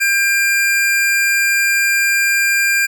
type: tone pair together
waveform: square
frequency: 1599 / 2388 Hz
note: G6 / D7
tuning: +34 / +28 cents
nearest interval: perfect fifth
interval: 694 cents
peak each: -16 dBFS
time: 0-2.87 s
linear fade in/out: 20 ms
effects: none